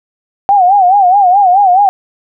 sine tone with vibrato, 764 Hz, G5, 45 cents flat, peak -4 dBFS, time 0.49-1.89 s, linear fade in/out 0 ms, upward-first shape sine, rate 4.7 Hz, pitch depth 130 cents each way, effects none

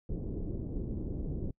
pink low-pass noise, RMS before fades -36 dBFS, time 0.09-1.51 s, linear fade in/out 5 ms, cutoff 400 Hz, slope 24 dB/octave, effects noise-tail reverb RT60 0.1 s tail -26 dB re dry

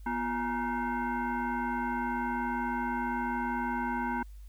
sine tone with frequency modulation, 349.2 Hz, F4, in tune, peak -29 dBFS, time 0.06-4.23 s, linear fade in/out 5 ms, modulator 593 Hz, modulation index 2, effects added 50 Hz sine -44 dBFS peak until 4.48 s + white hiss -67 dBFS RMS until 4.48 s

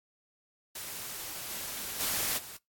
white noise with level steps, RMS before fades -40 / -38 / -31 / -45 dBFS, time 0.75-2.57 s, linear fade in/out 5 ms, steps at 1.49 / 1.99 / 2.37 s, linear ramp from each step 20 ms, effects noise-tail reverb RT60 0.2 s tail -25 dB re dry + AAC 64 kbps

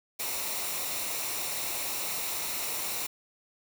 white noise with comb filter, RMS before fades -33 dBFS, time 0.19-3.07 s, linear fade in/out 10 ms, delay 0.62 ms, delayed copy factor -0.5, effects none

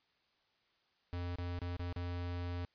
square tone with dropouts, 88 Hz, F2, 14 cents sharp, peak -38 dBFS, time 1.13-2.65 s, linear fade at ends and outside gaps 0 ms, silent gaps 1.357-1.385 / 1.59-1.617 / 1.766-1.795 / 1.926-1.962 s, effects white hiss -75 dBFS RMS until 2.74 s + resampled to 11025 Hz

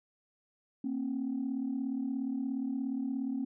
sine tone pair together, 233.1 / 270.1 Hz, A#3 / C#4, 0 / -45 cents, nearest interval minor third, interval 255 cents, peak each -35 / -32 dBFS, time 0.84-3.45 s, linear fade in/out 5 ms, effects tanh soft clip ceiling -26 dBFS

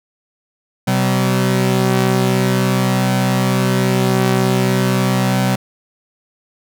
sawtooth tone pair together, 127.2 / 190.58 Hz, C3 / G3, -48 / -49 cents, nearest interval perfect fifth, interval 699 cents, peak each -12 dBFS, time 0.87-5.56 s, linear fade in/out 10 ms, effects none

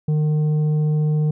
sine tone with tanh clipping, 152.4 Hz, D#3, 36 cents flat, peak -17 dBFS, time 0.08-1.31 s, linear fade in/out 5 ms, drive 6 dB, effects none

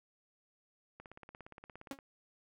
click train, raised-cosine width 0.5 ms, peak -35 dBFS, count 18, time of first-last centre 1-1.988 s, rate 17.2 Hz
sawtooth tone with exponential decay, 274.4 Hz, C#4, 17 cents flat, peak -33 dBFS, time 1.91-1.99 s, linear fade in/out 2 ms, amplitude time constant 16 ms
effects none

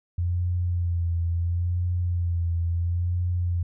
sine tone with vibrato, 86.7 Hz, F2, 12 cents flat, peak -22 dBFS, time 0.18-3.63 s, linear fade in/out 5 ms, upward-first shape sine, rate 0.73 Hz, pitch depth 41 cents each way, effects none

